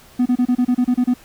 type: tone bursts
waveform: triangle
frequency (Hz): 247.9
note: B3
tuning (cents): +7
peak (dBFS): -10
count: 10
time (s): 0.19-1.14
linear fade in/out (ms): 10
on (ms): 68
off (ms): 30
effects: tanh soft clip ceiling -6 dBFS + pink hiss -47 dBFS RMS until 1.24 s